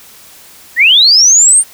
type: linear sweep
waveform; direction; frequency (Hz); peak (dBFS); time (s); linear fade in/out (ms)
sine; up; 1760 to 9030; -3; 0.76-1.64; 50
effects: white hiss -38 dBFS RMS until 1.73 s